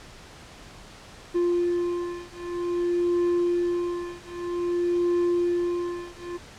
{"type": "beating tone pair", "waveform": "triangle", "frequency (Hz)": [349.2, 349.72], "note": ["F4", "F4"], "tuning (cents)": [0, 2], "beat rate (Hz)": 0.52, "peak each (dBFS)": -24, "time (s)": [1.34, 6.38], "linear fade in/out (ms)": 20, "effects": ["pink hiss -46 dBFS RMS until 6.58 s", "low-pass 7000 Hz 12 dB/octave"]}